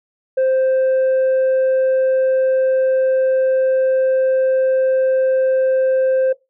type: tone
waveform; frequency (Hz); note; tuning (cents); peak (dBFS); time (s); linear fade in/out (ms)
sine; 523.3; C5; 0; -10; 0.37-6.33; 10
effects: noise-tail reverb RT60 0.2 s tail -21 dB re dry + tanh soft clip ceiling -12 dBFS